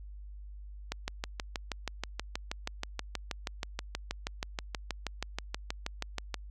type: click train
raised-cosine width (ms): 0.2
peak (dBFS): -16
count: 35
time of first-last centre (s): 0.92-6.343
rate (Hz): 6.27
effects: added 50 Hz sine -43 dBFS peak until 6.5 s